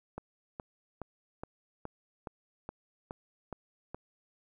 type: click train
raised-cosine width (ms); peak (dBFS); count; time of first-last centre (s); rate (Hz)
1; -25; 10; 0.18-3.946; 2.39
effects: 11-bit